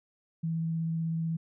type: tone with vibrato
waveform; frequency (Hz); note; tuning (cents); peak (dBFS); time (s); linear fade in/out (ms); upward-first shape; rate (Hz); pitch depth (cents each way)
sine; 163.5; E3; -14; -28; 0.43-1.37; 10; sine; 16; 10
effects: none